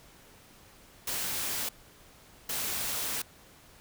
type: noise bursts at uneven times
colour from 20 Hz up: white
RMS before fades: -33 dBFS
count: 2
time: 1.07-1.69 / 2.49-3.22 s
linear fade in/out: 5 ms
effects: pink hiss -56 dBFS RMS until 3.8 s